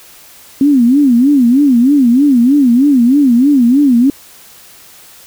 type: tone with vibrato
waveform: sine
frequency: 261.6 Hz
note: C4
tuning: in tune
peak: -5 dBFS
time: 0.61-4.1 s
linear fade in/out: 2 ms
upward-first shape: sine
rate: 3.2 Hz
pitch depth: 200 cents each way
effects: white hiss -39 dBFS RMS until 5.26 s